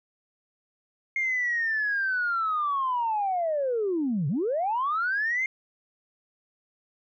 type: linear two-way sweep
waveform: sine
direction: down then up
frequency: 2137 to 129.9 to 2137 Hz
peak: -23 dBFS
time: 1.16-5.46 s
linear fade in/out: 2 ms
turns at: 4.28 s
effects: tanh soft clip ceiling -19 dBFS